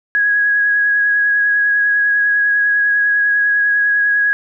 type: tone with vibrato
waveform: sine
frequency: 1661.2 Hz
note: G#6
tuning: in tune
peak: -11 dBFS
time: 0.15-4.33 s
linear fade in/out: 0 ms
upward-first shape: sine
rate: 10 Hz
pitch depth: 14 cents each way
effects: none